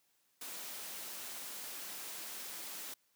white high-pass noise, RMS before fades -45 dBFS, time 0.41-2.94 s, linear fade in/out 5 ms, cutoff 200 Hz, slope 12 dB/octave, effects white hiss -75 dBFS RMS until 3.15 s + high-pass 100 Hz 12 dB/octave

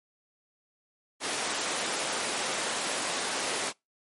pink high-pass noise, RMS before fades -31 dBFS, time 1.2-3.73 s, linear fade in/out 50 ms, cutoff 400 Hz, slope 12 dB/octave, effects noise-tail reverb RT60 0.2 s tail -25 dB re dry + MP3 48 kbps

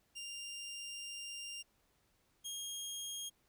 20% pulse tone pair in turn, 2794 / 3252 Hz, F7 / G#7, 0 / -37 cents, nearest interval minor third, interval 263 cents, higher second, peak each -39 / -36 dBFS, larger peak second, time 0.15-1.63 / 2.44-3.3 s, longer first, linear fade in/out 20 ms, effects pink hiss -75 dBFS RMS until 3.48 s

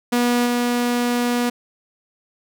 sawtooth tone with level steps, 242.2 Hz, B3, 34 cents flat, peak -12 / -14 dBFS, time 0.12-1.5 s, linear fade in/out 10 ms, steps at 0.45 s, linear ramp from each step 20 ms, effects none

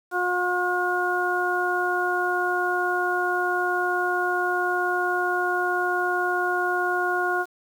harmonic tone, 359.1 Hz, F4, 48 cents sharp, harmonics 1 / 2 / 3 / 4, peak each -27 / -27 / -30 / -25 dBFS, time 0.11-7.46 s, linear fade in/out 50 ms, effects 8-bit

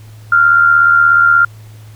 sine tone with amplitude modulation, 1392 Hz, F6, 6 cents flat, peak -3 dBFS, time 0.32-1.45 s, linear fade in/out 5 ms, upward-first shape sine, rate 76.7 Hz, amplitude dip 55%, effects added 108 Hz sine -33 dBFS peak until 1.95 s + pink hiss -46 dBFS RMS until 1.95 s

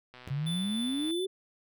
click train, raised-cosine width 0.3 ms, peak -33 dBFS, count 122, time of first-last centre 0.14-1.108 s, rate 125 Hz
sawtooth tone with exponential decay, 87.31 Hz, F2, in tune, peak -33 dBFS, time 0.27-0.34 s, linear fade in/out 5 ms, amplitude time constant 15 ms
sine exponential sweep, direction up, 133.2 to 392 Hz, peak -29 dBFS, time 0.3-1.27 s, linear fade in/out 10 ms
square tone with tremolo, 3508 Hz, A7, 6 cents flat, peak -35 dBFS, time 0.46-1.26 s, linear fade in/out 10 ms, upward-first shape triangle, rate 3.5 Hz, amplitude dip 30%
effects none

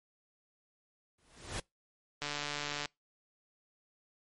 pink noise with exponential growth, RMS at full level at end -35 dBFS, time 1.18-1.6 s, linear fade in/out 5 ms, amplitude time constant 91 ms
click train, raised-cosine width 0.2 ms, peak -19 dBFS, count 94, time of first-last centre 2.22-2.857 s, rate 146 Hz
effects noise-tail reverb RT60 0.2 s tail -26 dB re dry + MP3 48 kbps

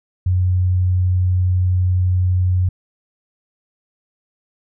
sine tone, 91.2 Hz, F#2, 24 cents flat, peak -13 dBFS, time 0.26-2.69 s, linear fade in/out 5 ms, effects none

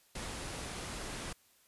pink low-pass noise, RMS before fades -42 dBFS, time 0.15-1.33 s, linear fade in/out 5 ms, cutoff 11000 Hz, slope 96 dB/octave, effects white hiss -67 dBFS RMS until 1.67 s + resampled to 32000 Hz

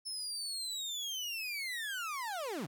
30% pulse linear sweep, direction down, 5274 to 116.1 Hz, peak -34 dBFS, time 0.05-2.67 s, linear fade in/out 20 ms, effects none

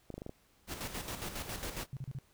clicks, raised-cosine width 2 ms, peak -29 dBFS, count 6, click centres 0.103 / 0.141 / 0.18 / 0.219 / 0.264 / 0.294 s
pink noise with tremolo, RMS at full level -39 dBFS, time 0.67-1.87 s, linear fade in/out 50 ms, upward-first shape square, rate 7.3 Hz, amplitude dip 55%
sine tone bursts, 133.9 Hz, C3, 40 cents sharp, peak -37 dBFS, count 4, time 1.93-2.187 s, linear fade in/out 0 ms, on 38 ms, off 35 ms
effects pink hiss -68 dBFS RMS until 2.33 s

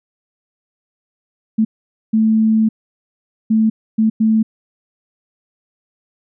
sine tone bursts at uneven times, 220 Hz, A3, in tune, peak -10 dBFS, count 5, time 1.58-1.65 / 2.13-2.69 / 3.5-3.7 / 3.98-4.1 / 4.2-4.43 s, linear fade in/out 10 ms, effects none

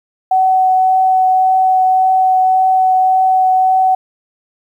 sine tone with vibrato, 751 Hz, F#5, 26 cents sharp, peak -8 dBFS, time 0.31-3.95 s, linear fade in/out 5 ms, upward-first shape triangle, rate 1.8 Hz, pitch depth 9 cents each way, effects 8-bit

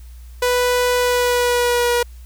sawtooth tone with pitch glide, 493.9 to 481.2 Hz, B4 to B4, 0 to -45 cents, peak -11 dBFS, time 0.42-2.03 s, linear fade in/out 5 ms, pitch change -45 cents, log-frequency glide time 0.98-1.92 s, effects added 60 Hz sine -35 dBFS peak until 2.25 s + white hiss -53 dBFS RMS until 2.25 s

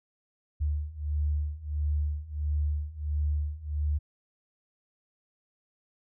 sine beating tone pair, 73.6 / 75.1 Hz, D2 / D2, +4 / +39 cents, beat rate 1.5 Hz, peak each -31 / -29 dBFS, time 0.6-3.99 s, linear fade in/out 20 ms, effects none

